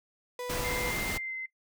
35% pulse tone, 493.9 Hz, B4, in tune, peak -33 dBFS, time 0.39-0.91 s, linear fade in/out 2 ms
pink noise, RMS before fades -34 dBFS, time 0.49-1.18 s, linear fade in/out 10 ms
sine tone with pitch glide, 2093 to 2063 Hz, C7 to C7, 0 to -25 cents, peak -34 dBFS, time 0.64-1.46 s, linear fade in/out 5 ms, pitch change -25 cents, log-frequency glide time 1.2-1.34 s
effects noise-tail reverb RT60 0.1 s tail -19 dB re dry

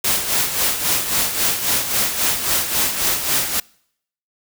white noise with tremolo, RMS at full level -17 dBFS, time 0.04-3.6 s, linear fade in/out 5 ms, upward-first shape sine, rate 3.7 Hz, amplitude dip 60%, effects noise-tail reverb RT60 0.7 s tail -26 dB re dry

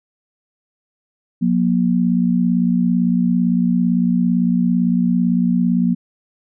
sine tone pair together, 180.4 / 238.2 Hz, F#3 / A#3, -44 / +38 cents, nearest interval perfect fourth, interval 482 cents, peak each -16 dBFS, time 1.41-5.95 s, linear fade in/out 20 ms, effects none

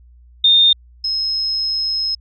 sine tone pair in turn, 3644 / 5153 Hz, A#7 / E8, -40 / -40 cents, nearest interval tritone, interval 600 cents, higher second, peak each -8 / -17 dBFS, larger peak first, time 0.44-0.73 / 1.04-2.15 s, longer second, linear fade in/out 5 ms, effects added 60 Hz sine -43 dBFS peak until 2.2 s

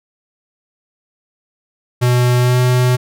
square tone with pitch glide, 123.47 to 125.27 Hz, B2 to B2, 0 to +25 cents, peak -11 dBFS, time 2.01-2.97 s, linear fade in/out 20 ms, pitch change +25 cents, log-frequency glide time 2.39-2.58 s, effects none

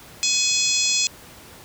harmonic tone, 845 Hz, G#5, 30 cents sharp, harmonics 3 / 4 / 5 / 6 / 7 / 8 / 9, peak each -26 / -26 / -26 / -26 / -26 / -26 / -26 dBFS, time 0.23-1.07 s, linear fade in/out 0 ms, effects pink hiss -44 dBFS RMS until 1.64 s + high-pass 60 Hz 12 dB/octave

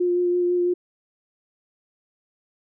sine tone with vibrato, 354.3 Hz, F4, 25 cents sharp, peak -18 dBFS, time 0-0.74 s, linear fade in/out 10 ms, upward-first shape sine, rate 6 Hz, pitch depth 13 cents each way, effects none

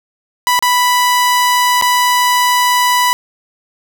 sawtooth tone with dropouts, 987.8 Hz, B5, in tune, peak -6 dBFS, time 0.47-3.13 s, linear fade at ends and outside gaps 0 ms, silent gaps 0.591-0.625 / 1.813-1.823 s, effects none

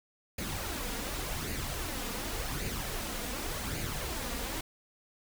pink noise with flanger, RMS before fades -36 dBFS, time 0.38-4.61 s, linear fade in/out 5 ms, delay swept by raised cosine 0.44 to 4.24 ms, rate 0.88 Hz, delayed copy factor +0.5, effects none

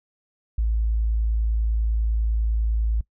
sine tone, 55 Hz, A1, in tune, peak -19 dBFS, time 0.58-3.01 s, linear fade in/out 5 ms, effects noise-tail reverb RT60 0.1 s tail -21 dB re dry

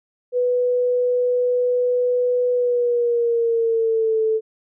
sine tone with pitch glide, 493.9 to 440 Hz, B4 to A4, 0 to 0 cents, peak -16 dBFS, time 0.32-4.41 s, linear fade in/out 50 ms, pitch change -200 cents, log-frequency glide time 2.52-4.22 s, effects none

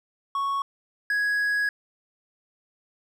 triangle tone pair in turn, 1108.7 / 1665.2 Hz, C#6 / G#6, 0 / +4 cents, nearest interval perfect fifth, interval 704 cents, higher second, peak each -22 / -20 dBFS, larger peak second, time 0.35-0.62 / 1.1-1.69 s, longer second, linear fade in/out 2 ms, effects none

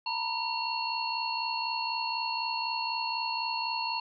sine tone cluster, 907 / 971 / 2746 / 4343 Hz, A#5 / B5 / F7 / C#8, -48 / -30 / -30 / -36 cents, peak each -34 / -35 / -36 / -35 dBFS, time 0.06-4 s, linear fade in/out 5 ms, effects none

